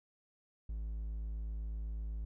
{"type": "tone", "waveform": "triangle", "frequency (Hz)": 54, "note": "A1", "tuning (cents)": -32, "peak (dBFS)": -35, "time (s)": [0.69, 2.25], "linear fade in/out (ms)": 5, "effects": []}